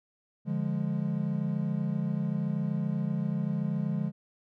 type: chord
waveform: triangle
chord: D diminished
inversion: none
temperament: equal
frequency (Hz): 146.83 / 174.61 / 207.7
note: D3 / F3 / Ab3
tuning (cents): 0 / 0 / 0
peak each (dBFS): -30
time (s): 0.45-4.12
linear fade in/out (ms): 50
effects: none